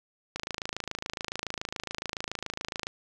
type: click train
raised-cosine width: 0.2 ms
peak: -15 dBFS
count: 69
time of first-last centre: 0.36-2.869 s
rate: 27.1 Hz
effects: none